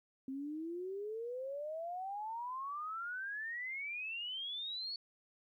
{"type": "exponential sweep", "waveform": "sine", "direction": "up", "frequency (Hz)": [261.6, 4467], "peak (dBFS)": -39, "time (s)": [0.28, 4.96], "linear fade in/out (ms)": 2, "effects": ["13-bit"]}